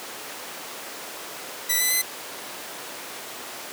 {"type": "tone with pitch steps", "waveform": "5% pulse", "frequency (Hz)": [1974, 2003, 2032], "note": ["B6", "B6", "B6"], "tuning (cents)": [-1, 24, 49], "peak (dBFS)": -10, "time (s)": [1.69, 2.02], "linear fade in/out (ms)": 10, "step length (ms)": 110, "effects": ["pink hiss -35 dBFS RMS until 3.72 s", "high-pass 400 Hz 12 dB/octave"]}